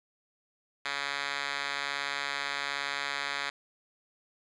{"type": "tone with band-pass filter", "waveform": "5% pulse", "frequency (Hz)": 141.2, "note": "C#3", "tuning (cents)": 32, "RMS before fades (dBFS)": -34, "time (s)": [0.85, 3.5], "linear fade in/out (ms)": 5, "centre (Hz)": 2700, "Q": 2, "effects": ["resampled to 22050 Hz", "10-bit"]}